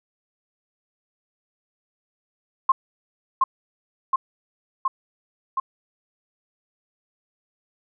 sine tone with echo, 1063 Hz, C6, 27 cents sharp, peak -12 dBFS, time 2.69-2.72 s, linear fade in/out 5 ms, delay 720 ms, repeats 4, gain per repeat -2 dB, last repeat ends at 5.6 s, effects none

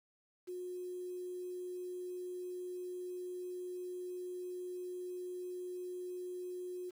sine tone with quantisation, 361.5 Hz, F#4, 40 cents flat, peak -40 dBFS, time 0.47-6.91 s, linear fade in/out 20 ms, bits 10, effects none

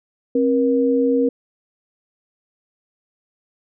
sine tone pair together, 267.2 / 476.1 Hz, C4 / A#4, +36 / +37 cents, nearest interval minor seventh, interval 1001 cents, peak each -17 dBFS, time 0.35-1.29 s, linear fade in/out 5 ms, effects none

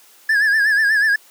triangle tone with vibrato, 1700 Hz, G#6, 40 cents sharp, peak -11 dBFS, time 0.29-1.16 s, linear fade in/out 5 ms, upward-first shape sine, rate 8.2 Hz, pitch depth 85 cents each way, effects white hiss -49 dBFS RMS until 1.3 s + high-pass 300 Hz 12 dB/octave

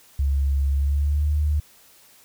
sine tone with pitch glide, 69.3 to 74.7 Hz, C#2 to D2, 0 to +30 cents, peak -18 dBFS, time 0.19-1.6 s, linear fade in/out 5 ms, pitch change +130 cents, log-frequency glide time 0.74-1.3 s, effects white hiss -53 dBFS RMS until 2.24 s

